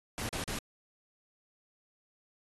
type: noise bursts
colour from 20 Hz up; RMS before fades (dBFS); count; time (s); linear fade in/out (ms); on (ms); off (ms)
pink; -37; 3; 0.18-0.588; 0; 110; 39
effects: AAC 32 kbps